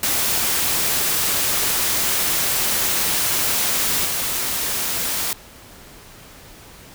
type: noise with level steps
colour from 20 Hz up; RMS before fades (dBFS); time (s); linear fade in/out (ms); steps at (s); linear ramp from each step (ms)
white; -20 / -23; 0.03-5.33; 2; 4.05; 5
effects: pink hiss -43 dBFS RMS until 6.94 s